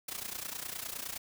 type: noise with amplitude modulation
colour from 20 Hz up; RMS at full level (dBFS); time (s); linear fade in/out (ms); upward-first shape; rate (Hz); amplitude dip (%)
white; -37; 0.08-1.18; 5; sine; 29.7; 80
effects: none